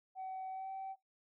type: tone with pitch glide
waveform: sine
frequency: 757 to 769.8 Hz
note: F#5 to G5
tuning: +39 to -32 cents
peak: -39 dBFS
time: 0.15-0.96 s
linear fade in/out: 50 ms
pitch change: +29 cents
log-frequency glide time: 0.5-0.7 s
effects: noise-tail reverb RT60 0.2 s tail -23 dB re dry + tanh soft clip ceiling -38 dBFS